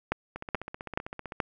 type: two click trains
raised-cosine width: 0.5 ms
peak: -22 / -11 dBFS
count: 16 / 4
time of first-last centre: 0.36-1.322 / 0.12-1.402 s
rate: 15.6 / 2.34 Hz
effects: none